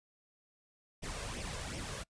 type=noise with flanger; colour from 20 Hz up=pink; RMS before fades=-41 dBFS; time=1.02-2.04 s; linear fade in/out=20 ms; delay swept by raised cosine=0.34 to 1.94 ms; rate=2.7 Hz; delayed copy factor=+0.6; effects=noise-tail reverb RT60 0.1 s tail -24 dB re dry + resampled to 22050 Hz